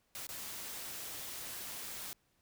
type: noise with dropouts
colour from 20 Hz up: white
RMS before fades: -44 dBFS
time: 0.15-2.13 s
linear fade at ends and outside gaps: 0 ms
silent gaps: 0.268-0.29 s
effects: pink hiss -75 dBFS RMS until 2.41 s